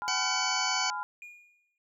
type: chord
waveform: sine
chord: F diminished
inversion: first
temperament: just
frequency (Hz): 838.1 / 1005.8 / 1396.9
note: Ab5 / Cb6 / F6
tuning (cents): +16 / +31 / 0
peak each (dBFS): -37 / -35 / -37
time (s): 0.02-1.03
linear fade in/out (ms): 0
type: harmonic tone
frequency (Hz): 754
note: F#5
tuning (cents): +32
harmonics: 1 / 2 / 3 / 4 / 6 / 7 / 8 / 9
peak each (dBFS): -36 / -38 / -35 / -37 / -33 / -38 / -36 / -38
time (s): 0.08-0.9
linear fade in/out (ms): 0
type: tone with exponential decay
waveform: triangle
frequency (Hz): 2433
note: D#7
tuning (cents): -39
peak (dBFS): -39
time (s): 1.22-1.78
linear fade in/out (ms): 1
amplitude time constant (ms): 120
effects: none